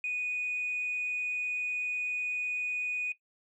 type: tone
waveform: sine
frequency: 2477 Hz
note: D#7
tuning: 8 cents flat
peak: -29 dBFS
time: 0.04-3.12 s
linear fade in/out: 2 ms
effects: noise-tail reverb RT60 0.1 s tail -17 dB re dry + tanh soft clip ceiling -26 dBFS